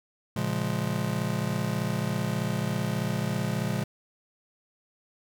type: chord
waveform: square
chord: Bb minor seventh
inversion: none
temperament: just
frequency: 116.54 / 139.85 / 174.81 / 209.8 Hz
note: Bb2 / Db3 / F3 / Ab3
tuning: 0 / +16 / +2 / +18 cents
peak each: -33 dBFS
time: 0.36-3.84 s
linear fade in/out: 5 ms
effects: none